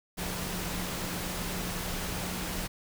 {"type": "tone in noise", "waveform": "sine", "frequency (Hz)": 180, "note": "F#3", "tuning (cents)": -47, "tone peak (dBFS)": -39, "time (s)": [0.17, 2.68], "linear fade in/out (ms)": 20, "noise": "pink", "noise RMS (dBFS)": -35, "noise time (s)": [0.17, 2.68], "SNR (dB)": -7, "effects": []}